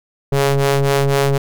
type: ring-modulated tone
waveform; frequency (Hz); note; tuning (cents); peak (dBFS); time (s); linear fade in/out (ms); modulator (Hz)
sawtooth; 139.5; C#3; +11; -6; 0.32-1.38; 5; 277
effects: none